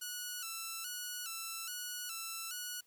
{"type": "tone with vibrato", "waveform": "5% pulse", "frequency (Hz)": 1396.9, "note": "F6", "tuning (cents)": 0, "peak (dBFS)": -29, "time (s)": [0.01, 2.81], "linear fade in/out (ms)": 10, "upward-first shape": "square", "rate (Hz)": 1.2, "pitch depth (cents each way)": 81, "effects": ["white hiss -71 dBFS RMS until 2.86 s"]}